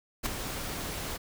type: noise with ADSR envelope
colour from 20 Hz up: pink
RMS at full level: -27 dBFS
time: 0.23-1.18 s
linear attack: 32 ms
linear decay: 4 ms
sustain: -9 dB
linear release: 25 ms
effects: none